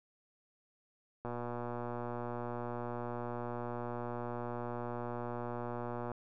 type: click train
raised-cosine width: 1 ms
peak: -26 dBFS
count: 585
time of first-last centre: 1.25-6.117 s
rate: 120 Hz
effects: none